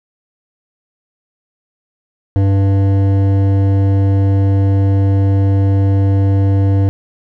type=tone with hard clipping; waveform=sine; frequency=98 Hz; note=G2; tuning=in tune; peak=-11 dBFS; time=2.36-6.89 s; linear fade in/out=0 ms; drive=12 dB; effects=none